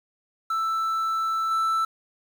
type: tone with level steps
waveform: triangle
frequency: 1324 Hz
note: E6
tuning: 7 cents sharp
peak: -21 / -19 dBFS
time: 0.5-1.85 s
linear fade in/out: 5 ms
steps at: 1.51 s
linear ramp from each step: 2 ms
effects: 8-bit